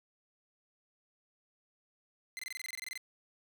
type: tone bursts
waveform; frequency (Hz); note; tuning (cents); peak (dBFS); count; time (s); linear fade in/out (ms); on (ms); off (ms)
sawtooth; 2060; C7; -28; -35; 14; 2.37-2.976; 0; 21; 24
effects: none